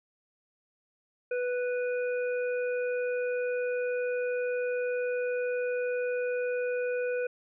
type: harmonic tone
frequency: 493.9 Hz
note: B4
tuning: in tune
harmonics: 1 / 3 / 5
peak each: -28 / -38 / -42 dBFS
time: 1.31-7.27 s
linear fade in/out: 5 ms
effects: none